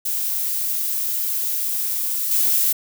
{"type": "noise with level steps", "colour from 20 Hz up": "violet", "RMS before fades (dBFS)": [-23, -18], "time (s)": [0.05, 2.73], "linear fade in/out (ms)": 10, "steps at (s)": 2.31, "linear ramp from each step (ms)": 2, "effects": []}